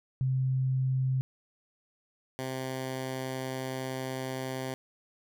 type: tone pair in turn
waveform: sine / 10% pulse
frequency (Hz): 130.8 / 130.8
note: C3 / C3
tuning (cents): 0 / 0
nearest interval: unison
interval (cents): 0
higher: neither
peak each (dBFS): -25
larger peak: neither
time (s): 0.21-1.21 / 2.39-4.74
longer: second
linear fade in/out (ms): 0
effects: none